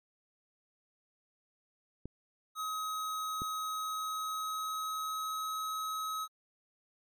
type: clicks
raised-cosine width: 3 ms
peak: -28 dBFS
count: 2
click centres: 2.056 / 3.419 s
type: tone with pitch glide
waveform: square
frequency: 1269 to 1277.1 Hz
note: D#6 to D#6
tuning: +34 to +45 cents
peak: -35 dBFS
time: 2.55-6.28 s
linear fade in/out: 50 ms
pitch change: +11 cents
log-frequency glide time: 3.62-5.52 s
effects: MP3 64 kbps

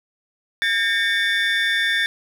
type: tone cluster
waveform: triangle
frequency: 1614 / 1815 / 2233 / 3533 Hz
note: G#6 / A#6 / C#7 / A7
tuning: -50 / -47 / +12 / +6 cents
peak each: -22 / -19 / -27 / -22 dBFS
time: 0.62-2.06 s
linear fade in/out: 0 ms
effects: none

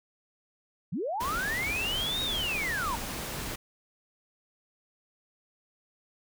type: linear two-way sweep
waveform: sine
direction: up then down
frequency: 129.3 to 3804 to 865 Hz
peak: -29 dBFS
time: 0.92-2.96 s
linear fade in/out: 10 ms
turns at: 2.22 s
type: noise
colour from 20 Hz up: pink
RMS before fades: -36 dBFS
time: 1.2-3.56 s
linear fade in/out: 10 ms
effects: none

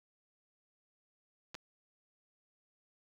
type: clicks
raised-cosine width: 0.2 ms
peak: -27 dBFS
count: 2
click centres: 1.545 / 1.551 s
effects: 9-bit

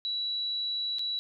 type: tone with dropouts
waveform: sine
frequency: 3924 Hz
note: B7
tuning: 12 cents flat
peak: -29 dBFS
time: 0.05-1.19 s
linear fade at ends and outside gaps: 0 ms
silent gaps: 0.985-0.993 s
effects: none

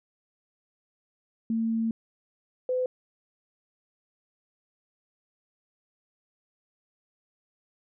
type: tone pair in turn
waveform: sine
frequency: 225.9 / 507.1 Hz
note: A3 / B4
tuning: +46 / +46 cents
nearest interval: octave + major second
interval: 1400 cents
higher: second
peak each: -24 dBFS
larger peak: neither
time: 1.5-1.91 / 2.69-2.86 s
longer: first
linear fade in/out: 2 ms
effects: none

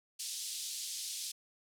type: band-pass noise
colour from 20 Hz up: pink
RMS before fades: -41 dBFS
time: 0.19-1.32 s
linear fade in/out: 10 ms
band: 3700 to 11000 Hz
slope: 24 dB/octave
effects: none

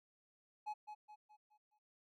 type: tone with echo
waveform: triangle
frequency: 846 Hz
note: G#5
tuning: 32 cents sharp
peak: -38 dBFS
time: 0.66-0.74 s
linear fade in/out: 20 ms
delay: 210 ms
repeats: 5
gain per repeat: -7 dB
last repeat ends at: 1.79 s
effects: none

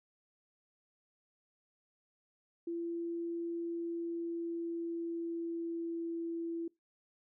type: tone with pitch glide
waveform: sine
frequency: 338.6 to 334.3 Hz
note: E4 to E4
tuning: +46 to +24 cents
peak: -35 dBFS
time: 2.67-6.68 s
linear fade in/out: 5 ms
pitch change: -22 cents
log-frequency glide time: 3.52-6.1 s
effects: noise-tail reverb RT60 0.2 s tail -24 dB re dry

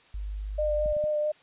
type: tone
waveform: sine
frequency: 50.7 Hz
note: G#1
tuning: 41 cents flat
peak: -31 dBFS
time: 0.14-0.93 s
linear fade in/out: 5 ms
type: tone with vibrato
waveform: sine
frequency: 603 Hz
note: D5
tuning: 46 cents sharp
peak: -24 dBFS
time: 0.58-1.32 s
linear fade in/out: 10 ms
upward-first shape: sine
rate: 4.5 Hz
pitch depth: 14 cents each way
type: clicks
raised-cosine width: 5 ms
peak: -28 / -31 / -29 dBFS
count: 3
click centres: 0.859 / 0.967 / 1.04 s
effects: white hiss -58 dBFS RMS until 1.42 s + resampled to 8000 Hz

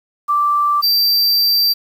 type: tone pair in turn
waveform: sine / square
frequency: 1172 / 4688 Hz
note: D6 / D8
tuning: -4 / -4 cents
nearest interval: 2 octaves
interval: 2400 cents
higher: second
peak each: -12 dBFS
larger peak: neither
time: 0.28-0.82 / 0.82-1.74 s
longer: second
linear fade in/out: 20 ms
effects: 7-bit

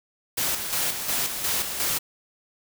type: noise with tremolo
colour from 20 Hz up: white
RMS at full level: -25 dBFS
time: 0.37-1.99 s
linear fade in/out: 10 ms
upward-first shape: square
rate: 2.8 Hz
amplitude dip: 50%
effects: none

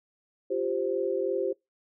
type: chord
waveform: sine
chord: F suspended second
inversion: none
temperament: equal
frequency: 349.2 / 392 / 523.3 Hz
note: F4 / G4 / C5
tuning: 0 / 0 / 0 cents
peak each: -32 / -29 / -30 dBFS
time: 0.5-1.53 s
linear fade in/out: 10 ms
effects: noise-tail reverb RT60 0.2 s tail -25 dB re dry

